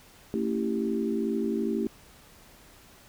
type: chord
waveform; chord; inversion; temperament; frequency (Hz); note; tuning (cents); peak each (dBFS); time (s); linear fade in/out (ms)
sine; A dominant seventh; none; equal with one note detuned; 225.4 / 277.2 / 329.6 / 392; A3 / C#4 / E4 / G4; +42 / 0 / 0 / 0; -29 / -34 / -32 / -31; 0.34-1.87; 0
effects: pink hiss -54 dBFS RMS until 3.08 s

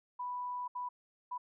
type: tone bursts at uneven times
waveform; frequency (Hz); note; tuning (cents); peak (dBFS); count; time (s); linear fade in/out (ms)
sine; 987.8; B5; 0; -36; 3; 0.19-0.68 / 0.75-0.89 / 1.31-1.38; 10
effects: none

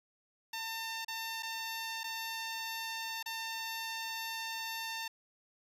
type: tone with dropouts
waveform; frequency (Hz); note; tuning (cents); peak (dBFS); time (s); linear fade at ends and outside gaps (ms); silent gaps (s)
10% pulse; 902; A5; +43; -29; 0.53-5.08; 5; 1.048-1.081 / 1.425-1.43 / 2.034-2.04 / 3.228-3.259
effects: resampled to 32000 Hz

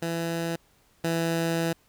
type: tone pair in turn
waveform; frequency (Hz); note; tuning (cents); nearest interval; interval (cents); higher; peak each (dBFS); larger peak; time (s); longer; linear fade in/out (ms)
15% pulse; 167 / 165.94; E3 / E3; +23 / +12; unison; 11; first; -21 / -18; second; 0.02-0.56 / 1.04-1.73; second; 5
effects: pink hiss -63 dBFS RMS until 1.88 s

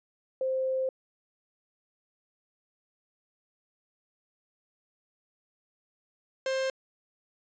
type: tone pair in turn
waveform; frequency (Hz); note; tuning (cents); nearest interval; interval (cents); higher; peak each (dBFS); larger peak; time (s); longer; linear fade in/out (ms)
sine / 45% pulse; 523.3 / 528.8; C5 / C5; 0 / +18; unison; 18; second; -26 / -27; first; 0.41-0.89 / 6.46-6.7; first; 2
effects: resampled to 16000 Hz

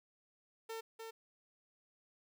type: tone with echo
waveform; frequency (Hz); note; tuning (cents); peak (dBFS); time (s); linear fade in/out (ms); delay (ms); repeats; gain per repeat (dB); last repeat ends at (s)
sawtooth; 450; A4; +39; -38; 0.69-0.81; 10; 300; 1; -4; 1.11
effects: none

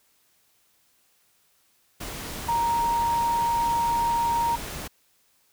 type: tone in noise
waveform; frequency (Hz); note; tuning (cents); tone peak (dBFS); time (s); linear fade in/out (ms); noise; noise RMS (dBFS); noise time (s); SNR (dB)
sine; 934; A#5; +3; -21; 2.48-4.56; 10; pink; -35; 2-4.88; +11
effects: white hiss -65 dBFS RMS until 5.52 s

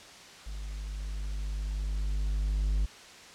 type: tone with level ramp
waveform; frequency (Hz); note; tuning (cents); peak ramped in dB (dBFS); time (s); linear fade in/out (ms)
triangle; 50.6; G#1; -44; -34 to -22; 0.46-2.86; 10
effects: white hiss -49 dBFS RMS until 3.34 s + low-pass 6000 Hz 12 dB/octave

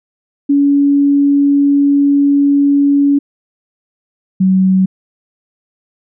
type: tone pair in turn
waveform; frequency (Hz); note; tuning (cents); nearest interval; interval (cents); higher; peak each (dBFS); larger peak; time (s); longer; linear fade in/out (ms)
sine; 283 / 188.46; C#4 / F#3; +36 / +32; perfect fifth; 704; first; -7; neither; 0.49-3.19 / 4.4-4.86; first; 10
effects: none

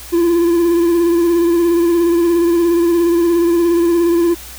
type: tone with vibrato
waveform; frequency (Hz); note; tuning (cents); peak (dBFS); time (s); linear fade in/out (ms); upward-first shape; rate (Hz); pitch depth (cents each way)
triangle; 341.3; F4; -40; -8; 0.12-4.35; 20; sine; 17; 35
effects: added 60 Hz sine -37 dBFS peak until 4.58 s + white hiss -34 dBFS RMS until 4.58 s

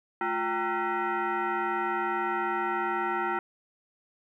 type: tone with frequency modulation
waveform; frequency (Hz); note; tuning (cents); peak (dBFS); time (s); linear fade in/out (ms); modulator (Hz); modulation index
sine; 215.2; A3; -38; -26; 0.21-3.39; 2; 568; 2.7
effects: 11-bit

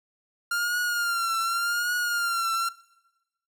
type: tone with vibrato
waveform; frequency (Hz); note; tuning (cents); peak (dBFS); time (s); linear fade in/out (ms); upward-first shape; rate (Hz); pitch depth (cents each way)
45% pulse; 1396.9; F6; 0; -24; 0.51-2.69; 5; triangle; 0.87; 73
effects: noise-tail reverb RT60 1.0 s tail -21 dB re dry

